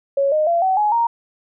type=tone with pitch steps; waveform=sine; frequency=554.4 / 615.1 / 682.5 / 757.3 / 840.3 / 932.4 Hz; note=C#5 / D#5 / F5 / F#5 / G#5 / A#5; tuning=0 / -20 / -40 / +40 / +20 / 0 cents; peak=-14 dBFS; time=0.17-1.07 s; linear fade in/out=5 ms; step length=150 ms; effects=none